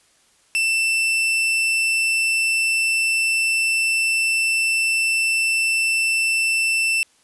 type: tone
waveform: 40% pulse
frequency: 2670 Hz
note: E7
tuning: 22 cents sharp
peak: -16 dBFS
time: 0.55-7.03 s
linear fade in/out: 0 ms
effects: white hiss -58 dBFS RMS until 7.23 s + resampled to 24000 Hz